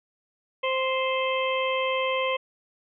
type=harmonic tone; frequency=523.3 Hz; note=C5; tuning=in tune; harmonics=1 / 2 / 4 / 5 / 6; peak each=-26 / -29 / -32 / -33 / -34 dBFS; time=0.63-2.37 s; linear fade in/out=10 ms; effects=none